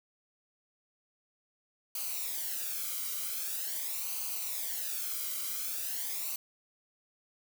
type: noise with flanger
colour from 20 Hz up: blue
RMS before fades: -36 dBFS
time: 1.95-6.36 s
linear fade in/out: 2 ms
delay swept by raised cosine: 0.55 to 1.15 ms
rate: 0.44 Hz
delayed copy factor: -0.7
effects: none